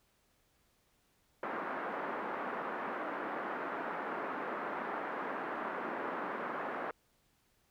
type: band-pass noise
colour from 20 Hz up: white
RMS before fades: -39 dBFS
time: 1.43-6.91 s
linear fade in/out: 2 ms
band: 220 to 1500 Hz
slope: 24 dB/octave
effects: pink hiss -73 dBFS RMS until 7.7 s